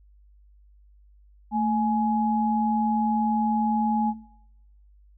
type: tone pair together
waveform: sine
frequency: 222.3 / 839.3 Hz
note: A3 / G#5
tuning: +18 / +18 cents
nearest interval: octave + major seventh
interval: 2300 cents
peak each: -24 dBFS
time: 1.51-4.14 s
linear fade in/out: 50 ms
effects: noise-tail reverb RT60 0.8 s tail -19 dB re dry + added 50 Hz sine -52 dBFS peak until 5.17 s